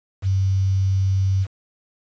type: tone with quantisation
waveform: sine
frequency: 96 Hz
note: G2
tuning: 36 cents flat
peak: -16 dBFS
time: 0.22-1.47 s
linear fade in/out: 50 ms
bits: 7
effects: resampled to 16000 Hz